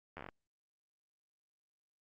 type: slowing click train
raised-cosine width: 0.5 ms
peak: -30 dBFS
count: 8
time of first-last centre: 0.17-0.288 s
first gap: 11 ms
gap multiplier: 1.14
effects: Opus 48 kbps